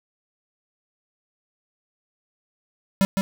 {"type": "tone with echo", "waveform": "square", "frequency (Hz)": 194.2, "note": "G3", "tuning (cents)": -16, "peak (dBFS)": -16, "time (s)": [3.01, 3.05], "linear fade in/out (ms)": 0, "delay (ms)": 160, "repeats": 1, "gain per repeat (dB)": -4, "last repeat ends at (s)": 3.21, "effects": []}